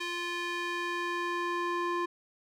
square tone with band-pass filter sweep, 348.5 Hz, F4, 4 cents flat, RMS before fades -33 dBFS, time 0-2.06 s, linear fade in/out 10 ms, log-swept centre 2700 to 1000 Hz, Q 1.1, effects none

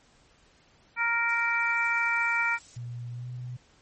harmonic tone, 466.2 Hz, A#4, in tune, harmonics 2 / 3 / 4 / 5, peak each -32 / -28 / -31 / -27 dBFS, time 0.96-2.59 s, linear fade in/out 50 ms
violet noise, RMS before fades -43 dBFS, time 1.29-2.77 s, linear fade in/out 0 ms
sine tone with pitch glide, 120.3 to 124.11 Hz, B2 to B2, -45 to +9 cents, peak -34 dBFS, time 2.76-3.57 s, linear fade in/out 10 ms, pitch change +54 cents, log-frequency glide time 3.13-3.28 s
effects pink hiss -61 dBFS RMS until 3.81 s + MP3 32 kbps

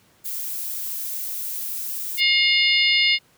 violet noise, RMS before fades -29 dBFS, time 0.24-2.21 s, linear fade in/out 20 ms
harmonic tone, 714 Hz, F5, 38 cents sharp, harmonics 3 / 4 / 5 / 6 / 7, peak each -19 / -21 / -23 / -25 / -26 dBFS, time 2.17-3.19 s, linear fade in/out 50 ms
effects pink hiss -58 dBFS RMS until 3.37 s + high-pass 80 Hz 12 dB/octave

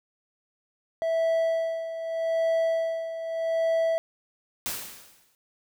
triangle tone with tremolo, 656 Hz, E5, 9 cents flat, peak -19 dBFS, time 1.02-3.98 s, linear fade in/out 0 ms, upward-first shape sine, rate 0.82 Hz, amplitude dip 70%
white noise with exponential decay, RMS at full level -29 dBFS, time 4.66-5.35 s, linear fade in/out 0 ms, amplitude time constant 150 ms
effects none

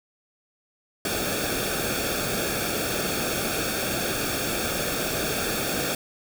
pink noise with comb filter, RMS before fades -27 dBFS, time 1.05-5.95 s, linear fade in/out 2 ms, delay 1 ms, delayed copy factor -0.75, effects none

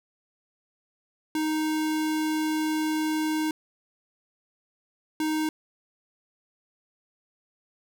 square tone bursts at uneven times, 311.1 Hz, D#4, in tune, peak -25 dBFS, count 2, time 1.35-3.51 / 5.2-5.49 s, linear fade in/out 2 ms, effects none

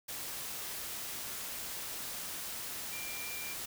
sine tone in noise, 2373 Hz, D7, 17 cents sharp, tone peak -44 dBFS, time 2.92-3.54 s, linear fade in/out 10 ms, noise white, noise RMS -41 dBFS, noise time 0.08-3.66 s, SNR -6 dB, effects none

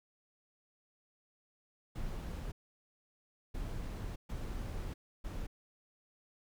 brown noise bursts at uneven times, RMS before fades -40 dBFS, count 4, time 1.95-2.52 / 3.54-4.16 / 4.29-4.94 / 5.24-5.47 s, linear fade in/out 10 ms, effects none

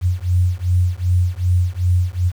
sine beating tone pair, 88.4 / 91 Hz, F2 / F#2, +22 / -28 cents, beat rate 2.6 Hz, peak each -17 dBFS, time 0.01-2.32 s, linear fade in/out 50 ms, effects 7-bit

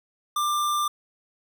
square tone, 1188 Hz, D6, 20 cents sharp, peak -23 dBFS, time 0.36-0.88 s, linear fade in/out 5 ms, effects none

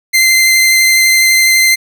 sawtooth tone with vibrato, 2076 Hz, C7, 14 cents flat, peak -3 dBFS, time 0.13-1.76 s, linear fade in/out 20 ms, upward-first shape triangle, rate 12 Hz, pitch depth 12 cents each way, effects none

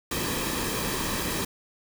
pink noise with comb filter, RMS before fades -29 dBFS, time 0.11-1.45 s, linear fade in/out 5 ms, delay 1.4 ms, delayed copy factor -0.55, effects none

